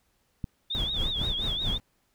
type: clicks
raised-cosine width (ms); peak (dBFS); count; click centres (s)
5; -19; 2; 0.442 / 1.216
type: tone with vibrato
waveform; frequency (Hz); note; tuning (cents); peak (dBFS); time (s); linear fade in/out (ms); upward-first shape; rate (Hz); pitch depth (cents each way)
sine; 3520; A7; 0; -28; 0.7-1.78; 10; triangle; 5.7; 150
type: noise with tremolo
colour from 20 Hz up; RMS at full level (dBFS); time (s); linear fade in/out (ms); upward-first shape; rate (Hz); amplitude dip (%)
brown; -28; 0.75-1.8; 0; triangle; 4.5; 90
effects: pink hiss -71 dBFS RMS until 2.14 s